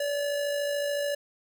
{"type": "tone with amplitude modulation", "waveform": "square", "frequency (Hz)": 575, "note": "D5", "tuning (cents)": -37, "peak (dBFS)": -26, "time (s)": [0, 1.15], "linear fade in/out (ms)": 5, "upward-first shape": "sine", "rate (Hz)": 53.8, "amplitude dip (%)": 35, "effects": []}